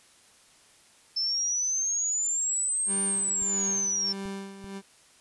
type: exponential two-way sweep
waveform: sine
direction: up then down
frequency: 5270 to 8870 to 5350 Hz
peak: -25 dBFS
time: 1.16-4.13 s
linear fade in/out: 10 ms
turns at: 3.03 s
type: tone with tremolo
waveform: 30% pulse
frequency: 196 Hz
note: G3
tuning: in tune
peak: -30 dBFS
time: 2.86-4.82 s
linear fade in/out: 50 ms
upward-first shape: sine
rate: 1.6 Hz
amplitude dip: 70%
type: clicks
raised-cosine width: 5 ms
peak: -33 dBFS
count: 3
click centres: 3.421 / 4.256 / 4.643 s
effects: white hiss -58 dBFS RMS until 5.2 s + resampled to 24000 Hz